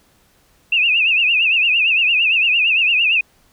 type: tone with vibrato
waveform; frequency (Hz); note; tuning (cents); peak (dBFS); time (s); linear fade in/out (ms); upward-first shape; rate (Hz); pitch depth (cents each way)
sine; 2637; E7; 0; -12; 0.72-3.21; 5; triangle; 8.8; 150
effects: pink hiss -56 dBFS RMS until 3.52 s